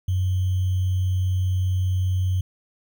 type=tone with sample-and-hold; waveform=sine; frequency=92.5 Hz; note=F#2; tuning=in tune; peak=-19 dBFS; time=0.08-2.41 s; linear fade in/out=5 ms; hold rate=3150 Hz; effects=none